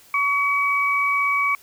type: tone pair together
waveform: sine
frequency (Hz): 1129 / 2271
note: C#6 / C#7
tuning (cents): +31 / +41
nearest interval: octave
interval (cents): 1210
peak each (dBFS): -21 / -20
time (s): 0.14-1.55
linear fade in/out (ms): 2
effects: white hiss -51 dBFS RMS until 1.62 s